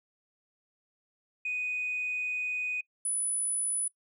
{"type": "tone pair in turn", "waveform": "sine", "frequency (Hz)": [2489, 9956], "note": ["D#7", "D#9"], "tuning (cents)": [0, 0], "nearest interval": "2 octaves", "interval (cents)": 2400, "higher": "second", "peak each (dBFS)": [-29, -26], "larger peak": "second", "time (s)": [[1.45, 2.81], [3.05, 3.88]], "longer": "first", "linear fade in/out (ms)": 5, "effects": ["noise-tail reverb RT60 0.1 s tail -24 dB re dry", "tanh soft clip ceiling -25 dBFS"]}